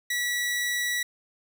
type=tone; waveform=sawtooth; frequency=1943 Hz; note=B6; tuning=29 cents flat; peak=-22 dBFS; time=0.1-1.03 s; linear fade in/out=5 ms; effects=none